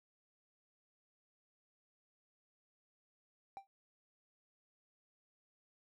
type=tone with exponential decay; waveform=triangle; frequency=784 Hz; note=G5; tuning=in tune; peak=-39 dBFS; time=3.57-3.67 s; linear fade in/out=0 ms; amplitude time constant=21 ms; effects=none